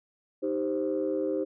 sine chord, C minor, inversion first, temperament equal, 311.1 / 392 / 523.3 Hz, Eb4 / G4 / C5, 0 / 0 / 0 cents, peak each -30 dBFS, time 0.42-1.45 s, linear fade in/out 20 ms, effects tanh soft clip ceiling -19 dBFS

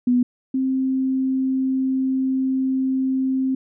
sine tone pair in turn, 246.9 / 263.1 Hz, B3 / C4, 0 / +10 cents, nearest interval minor second, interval 110 cents, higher second, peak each -14 / -18 dBFS, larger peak first, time 0.07-0.23 / 0.54-3.55 s, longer second, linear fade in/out 5 ms, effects none

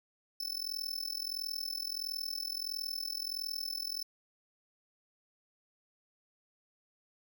45% pulse tone with amplitude modulation, 5274 Hz, E8, in tune, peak -32 dBFS, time 0.4-4.03 s, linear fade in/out 5 ms, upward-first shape sine, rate 41.5 Hz, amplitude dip 95%, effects none

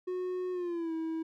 triangle tone with pitch glide, 365.2 to 323.5 Hz, F#4 to E4, -23 to -32 cents, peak -30 dBFS, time 0.07-1.23 s, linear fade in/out 10 ms, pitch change -209 cents, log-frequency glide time 0.52-0.93 s, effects none

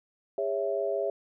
sine chord, C# minor, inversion second, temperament equal with one note detuned, 406.5 / 554.4 / 659.3 Hz, G#4 / C#5 / E5, -37 / 0 / 0 cents, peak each -31 dBFS, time 0.38-1.1 s, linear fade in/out 2 ms, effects none

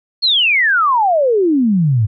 sine exponential sweep, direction down, 4392 to 100 Hz, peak -10 dBFS, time 0.22-2.07 s, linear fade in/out 20 ms, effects none

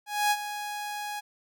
sawtooth tone with ADSR envelope, 830.6 Hz, G#5, in tune, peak -17 dBFS, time 0.06-1.21 s, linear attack 250 ms, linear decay 49 ms, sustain -12 dB, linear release 22 ms, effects none

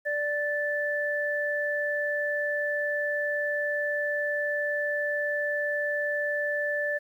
sine tone pair together, 587.3 / 1754.8 Hz, D5 / A6, 0 / -5 cents, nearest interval octave + perfect fifth, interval 1895 cents, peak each -29 / -28 dBFS, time 0.05-6.99 s, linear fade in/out 20 ms, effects 10-bit

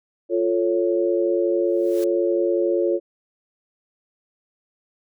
sine chord, F augmented, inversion none, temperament equal, 349.2 / 440 / 554.4 Hz, F4 / A4 / C#5, 0 / 0 / 0 cents, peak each -20 / -24 / -23 dBFS, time 0.29-3 s, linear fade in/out 50 ms
white noise with exponential growth, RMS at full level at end -37 dBFS, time 1.63-2.04 s, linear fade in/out 0 ms, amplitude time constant 88 ms
effects none

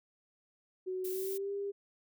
sine tone with pitch glide, 371.6 to 400.6 Hz, F#4 to G4, +7 to +38 cents, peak -34 dBFS, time 0.86-1.72 s, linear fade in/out 20 ms, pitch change +131 cents, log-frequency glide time 1.08-1.51 s
violet noise, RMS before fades -43 dBFS, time 1.04-1.38 s, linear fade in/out 10 ms
effects none

